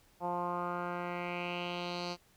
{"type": "tone with low-pass filter sweep", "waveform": "10% pulse", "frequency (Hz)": 175.8, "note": "F3", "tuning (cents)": 12, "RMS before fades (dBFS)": -37, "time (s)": [0.2, 2.17], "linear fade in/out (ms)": 50, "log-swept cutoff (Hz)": [840, 4900], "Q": 3.5, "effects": ["pink hiss -66 dBFS RMS until 2.36 s"]}